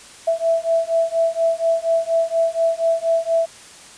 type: beating tone pair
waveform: sine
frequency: 659.3 / 663.5 Hz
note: E5 / E5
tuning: 0 / +11 cents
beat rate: 4.2 Hz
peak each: -19 dBFS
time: 0.27-3.46 s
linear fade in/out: 10 ms
effects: white hiss -42 dBFS RMS until 3.97 s + resampled to 22050 Hz